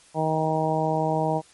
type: harmonic tone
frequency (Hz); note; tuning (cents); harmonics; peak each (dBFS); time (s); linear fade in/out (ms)
157.8; D#3; +25; 1 / 2 / 3 / 4 / 5 / 6; -27 / -30 / -29 / -27 / -27 / -30; 0.14-1.42; 50
effects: white hiss -54 dBFS RMS until 1.53 s + MP3 48 kbps